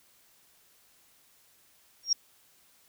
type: tone with exponential growth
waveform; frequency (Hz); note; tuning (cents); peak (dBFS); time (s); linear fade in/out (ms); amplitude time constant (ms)
sine; 5588; F8; 0; -18; 2.03-2.13; 5; 21
effects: white hiss -63 dBFS RMS until 2.88 s